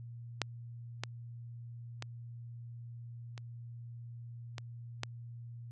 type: clicks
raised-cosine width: 0.2 ms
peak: -13 / -18 / -22 / -29 / -23 / -17 dBFS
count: 6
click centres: 0.417 / 1.036 / 2.024 / 3.378 / 4.582 / 5.034 s
effects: added 118 Hz sine -44 dBFS peak until 5.71 s + resampled to 24000 Hz